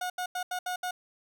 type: tone bursts at uneven times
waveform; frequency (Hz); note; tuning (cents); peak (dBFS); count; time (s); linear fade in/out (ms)
30% pulse; 726; F#5; -33; -28; 6; 0.01-0.1 / 0.18-0.26 / 0.35-0.43 / 0.51-0.59 / 0.66-0.76 / 0.83-0.91; 5
effects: none